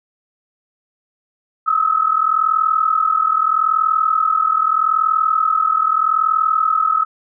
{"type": "tone pair together", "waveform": "sine", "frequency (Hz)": [1265.2, 1306], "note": ["D#6", "E6"], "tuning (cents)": [29, -17], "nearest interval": "minor second", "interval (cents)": 54, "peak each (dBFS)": -16, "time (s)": [1.66, 7.05], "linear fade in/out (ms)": 20, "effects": []}